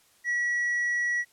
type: tone with tanh clipping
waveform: triangle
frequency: 1930 Hz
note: B6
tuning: 40 cents flat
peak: -25 dBFS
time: 0.24-1.25 s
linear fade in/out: 50 ms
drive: 7 dB
effects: white hiss -62 dBFS RMS until 1.32 s + low-pass 12000 Hz 12 dB/octave